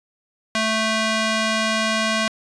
square tone with band-pass filter, 220 Hz, A3, in tune, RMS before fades -21 dBFS, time 0.55-2.28 s, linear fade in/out 2 ms, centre 2900 Hz, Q 0.51, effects resampled to 22050 Hz

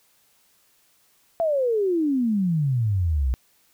sine exponential sweep, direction down, 683 to 60.1 Hz, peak -19 dBFS, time 1.4-3.34 s, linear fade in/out 0 ms, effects white hiss -62 dBFS RMS until 3.73 s

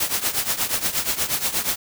white noise with tremolo, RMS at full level -20 dBFS, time 0-1.76 s, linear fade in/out 5 ms, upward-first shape triangle, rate 8.4 Hz, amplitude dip 85%, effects none

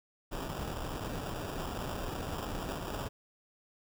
pink noise with sample-and-hold, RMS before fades -38 dBFS, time 0.31-3.09 s, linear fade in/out 20 ms, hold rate 2100 Hz, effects none

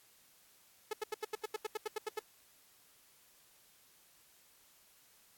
sawtooth tone bursts, 430 Hz, A4, 40 cents flat, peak -31 dBFS, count 13, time 0.91-2.193 s, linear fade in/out 5 ms, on 23 ms, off 82 ms, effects white hiss -65 dBFS RMS until 5.37 s + AAC 64 kbps

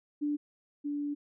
sine tone pair in turn, 293.7 / 290.2 Hz, D4 / D4, 0 / -21 cents, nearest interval unison, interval 21 cents, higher first, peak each -28 / -31 dBFS, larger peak first, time 0.21-0.37 / 0.84-1.15 s, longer second, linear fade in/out 20 ms, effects none

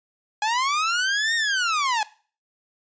sawtooth linear two-way sweep, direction up then down, 824 to 1864.7 to 824 Hz, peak -17 dBFS, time 0.42-2.03 s, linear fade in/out 2 ms, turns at 1.35 s, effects noise-tail reverb RT60 0.4 s tail -19 dB re dry + resampled to 16000 Hz

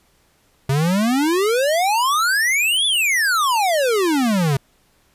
square exponential two-way sweep, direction up then down, 130.81 to 3520 to 130.81 Hz, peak -16 dBFS, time 0.69-4.57 s, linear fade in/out 5 ms, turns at 2.86 s, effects pink hiss -59 dBFS RMS until 5.14 s + resampled to 32000 Hz

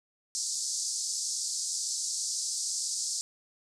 white band-pass noise, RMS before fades -33 dBFS, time 0.35-3.21 s, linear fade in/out 0 ms, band 4600 to 8500 Hz, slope 48 dB/octave, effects none

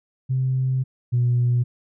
sine tone pair in turn, 130.3 / 121.82 Hz, C3 / B2, -7 / -23 cents, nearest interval minor second, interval 116 cents, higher first, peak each -18 / -15 dBFS, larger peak second, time 0.29-0.84 / 1.12-1.64 s, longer first, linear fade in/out 20 ms, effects tanh soft clip ceiling -13 dBFS

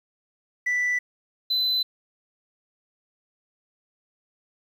sine tone pair in turn, 1975.5 / 4025 Hz, B6 / B7, 0 / +32 cents, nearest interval octave, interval 1232 cents, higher second, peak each -19 / -18 dBFS, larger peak second, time 0.66-0.99 / 1.5-1.83 s, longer neither, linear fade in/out 10 ms, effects tanh soft clip ceiling -20 dBFS + 9-bit

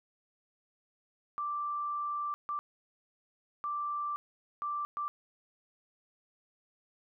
sine tone bursts at uneven times, 1174.7 Hz, D6, in tune, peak -32 dBFS, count 5, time 1.38-2.34 / 2.49-2.59 / 3.64-4.16 / 4.62-4.85 / 4.97-5.08 s, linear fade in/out 0 ms, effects none

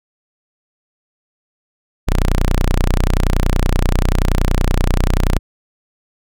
sawtooth tone, 30.49 Hz, B0, 21 cents flat, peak -8 dBFS, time 2.07-5.39 s, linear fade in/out 20 ms, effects none

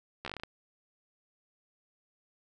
slowing click train, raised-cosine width 0.3 ms, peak -22 dBFS, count 9, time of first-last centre 0.25-0.435 s, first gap 13 ms, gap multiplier 1.16, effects none

